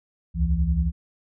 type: tone cluster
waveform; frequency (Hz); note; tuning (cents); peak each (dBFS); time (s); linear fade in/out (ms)
sine; 64.8 / 75.7 / 167.1; C2 / D#2 / E3; -16 / -47 / +24; -22 / -24 / -25; 0.34-0.92; 50
effects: none